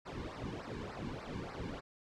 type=noise with flanger; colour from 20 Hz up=brown; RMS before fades=-43 dBFS; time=0.05-1.81 s; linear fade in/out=20 ms; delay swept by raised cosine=0.29 to 1.59 ms; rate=3.4 Hz; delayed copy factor=-1; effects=low-pass 5000 Hz 12 dB/octave